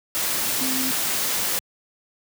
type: tone in noise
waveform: sine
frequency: 260 Hz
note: C4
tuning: 11 cents flat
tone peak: -27 dBFS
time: 0.61-0.91 s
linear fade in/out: 0 ms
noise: white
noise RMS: -24 dBFS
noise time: 0.15-1.59 s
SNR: -6 dB
effects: high-pass 100 Hz 12 dB/octave